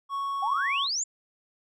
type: tone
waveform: triangle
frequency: 1108.7 Hz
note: C#6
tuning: in tune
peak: -26 dBFS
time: 0.09-0.88 s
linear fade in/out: 50 ms
type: exponential sweep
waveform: sine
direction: up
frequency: 750 to 7459 Hz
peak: -26 dBFS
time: 0.42-1.04 s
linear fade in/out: 10 ms
effects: none